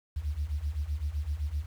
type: beating tone pair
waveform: sine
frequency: 69.3 / 77.1 Hz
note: C#2 / D#2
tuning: 0 / -15 cents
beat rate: 7.8 Hz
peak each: -33 / -31 dBFS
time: 0.16-1.66 s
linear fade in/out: 10 ms
effects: tanh soft clip ceiling -22 dBFS + 9-bit